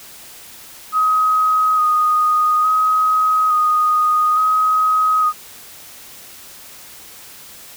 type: tone with vibrato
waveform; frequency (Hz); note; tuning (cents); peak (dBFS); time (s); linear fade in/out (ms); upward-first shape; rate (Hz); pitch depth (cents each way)
sine; 1251; D#6; +9; -12; 0.92-5.33; 50; square; 0.58; 17
effects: white hiss -39 dBFS RMS until 7.76 s